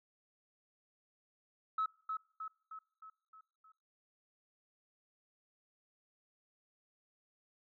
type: tone with echo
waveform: sine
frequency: 1293 Hz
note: E6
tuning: 34 cents flat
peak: -30 dBFS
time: 1.78-1.86 s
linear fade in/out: 5 ms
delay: 310 ms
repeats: 6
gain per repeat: -5 dB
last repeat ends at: 3.72 s
effects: noise-tail reverb RT60 0.7 s tail -25 dB re dry + tanh soft clip ceiling -27 dBFS